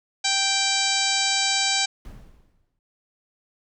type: harmonic tone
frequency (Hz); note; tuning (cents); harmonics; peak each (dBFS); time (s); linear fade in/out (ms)
783; G5; -2; 1 / 2 / 3 / 4 / 5 / 6 / 7 / 8 / 9 / 10; -29 / -31 / -28 / -30 / -26 / -28 / -31 / -31 / -31 / -31; 0.24-1.86; 10
type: noise with exponential decay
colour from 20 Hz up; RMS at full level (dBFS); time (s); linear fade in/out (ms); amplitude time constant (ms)
brown; -36; 2.05-2.79; 1; 160
effects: none